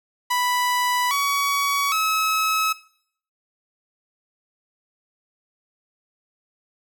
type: tone with pitch steps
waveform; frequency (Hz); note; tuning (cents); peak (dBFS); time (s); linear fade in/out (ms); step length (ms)
sawtooth; 987.8 / 1128.1 / 1288.4; B5 / C#6 / E6; 0 / +30 / -40; -16; 0.3-2.73; 10; 810
effects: noise-tail reverb RT60 0.6 s tail -18 dB re dry